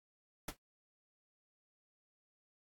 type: noise with exponential decay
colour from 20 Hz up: pink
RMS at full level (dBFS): -36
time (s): 0.48-0.57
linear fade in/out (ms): 5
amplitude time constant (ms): 18
effects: AAC 64 kbps